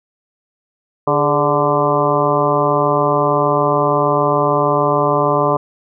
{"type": "harmonic tone with a mistuned harmonic", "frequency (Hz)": 146.7, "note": "D3", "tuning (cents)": -2, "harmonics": [1, 2, 3, 4, 5, 6, 7, 8], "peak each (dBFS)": [-22, -23, -19, -18, -22, -24, -18, -21], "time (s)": [1.07, 5.57], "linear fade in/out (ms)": 5, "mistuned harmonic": 3, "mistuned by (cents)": -74, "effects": []}